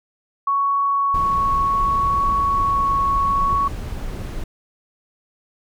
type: tone with vibrato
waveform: sine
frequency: 1112 Hz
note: C#6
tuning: 5 cents sharp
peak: -16 dBFS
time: 0.47-3.68 s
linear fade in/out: 5 ms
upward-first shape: triangle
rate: 0.69 Hz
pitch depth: 8 cents each way
type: noise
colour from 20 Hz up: brown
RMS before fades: -27 dBFS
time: 1.14-4.44 s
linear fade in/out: 5 ms
effects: none